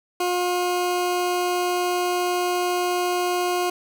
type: tone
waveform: 20% pulse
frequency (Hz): 357.2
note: F4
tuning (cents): +39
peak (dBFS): -16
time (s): 0.2-3.7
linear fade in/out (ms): 5
effects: none